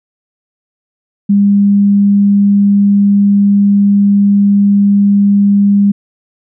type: tone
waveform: sine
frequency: 201.4 Hz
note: G3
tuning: 47 cents sharp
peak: -5 dBFS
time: 1.29-5.92 s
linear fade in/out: 10 ms
effects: none